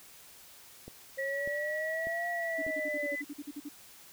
click train, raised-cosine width 2 ms, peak -31 dBFS, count 4, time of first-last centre 0.88-2.666 s, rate 1.68 Hz
sine exponential two-way sweep, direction up then down, 535 to 698.5 to 568 Hz, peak -34 dBFS, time 1.17-3.16 s, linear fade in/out 20 ms, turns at 2.29 s
sine tone with pitch glide, 1931 to 2005 Hz, B6 to B6, -39 to +26 cents, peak -34 dBFS, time 1.18-3.22 s, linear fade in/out 10 ms, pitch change +65 cents, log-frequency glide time 2.34-2.97 s
sine tone bursts, 290.4 Hz, D4, 19 cents flat, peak -37 dBFS, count 13, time 2.58-3.691 s, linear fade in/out 10 ms, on 43 ms, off 46 ms
effects white hiss -54 dBFS RMS until 4.12 s

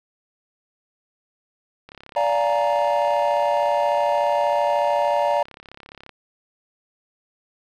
click train, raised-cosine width 0.3 ms, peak -25 dBFS, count 146, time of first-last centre 1.89-6.093 s, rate 34.5 Hz
triangle chord, Bb dominant seventh, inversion first, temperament just, 582.7 / 699.2 / 839.1 / 932.3 Hz, D5 / F5 / Ab5 / Bb5, -14 / +2 / +18 / 0 cents, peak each -19 / -22 / -25 / -21 dBFS, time 2.16-5.43 s, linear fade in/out 5 ms
effects none

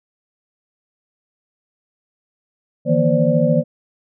sine tone cluster, 153.8 / 167.4 / 236.7 / 520 / 582 Hz, D#3 / E3 / A#3 / C5 / D5, -20 / +27 / +27 / -11 / -16 cents, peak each -19 dBFS, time 2.85-3.64 s, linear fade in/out 50 ms, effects none

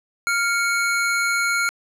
square tone pair together, 1396.9 / 2221 Hz, F6 / C#7, 0 / +3 cents, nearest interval minor sixth, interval 803 cents, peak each -21 / -24 dBFS, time 0.27-1.69 s, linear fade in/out 0 ms, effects low-pass 12000 Hz 12 dB/octave

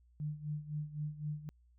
sine tone with tremolo, 150.2 Hz, D3, 39 cents sharp, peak -34 dBFS, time 0.2-1.49 s, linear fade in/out 0 ms, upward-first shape sine, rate 3.9 Hz, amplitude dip 80%, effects added 60 Hz sine -63 dBFS peak until 1.78 s

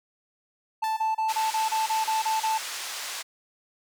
triangle tone bursts, 880 Hz, A5, in tune, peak -21 dBFS, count 10, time 0.82-2.581 s, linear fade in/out 10 ms, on 150 ms, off 29 ms
sawtooth tone with exponential decay, 880 Hz, A5, in tune, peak -27 dBFS, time 0.84-1.4 s, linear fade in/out 0 ms, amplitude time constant 120 ms
white band-pass noise, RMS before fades -35 dBFS, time 1.28-3.23 s, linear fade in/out 20 ms, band 760 to 7000 Hz, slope 12 dB/octave
effects none

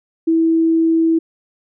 sine tone, 326.7 Hz, E4, 15 cents flat, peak -11 dBFS, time 0.27-1.19 s, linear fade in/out 10 ms, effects none

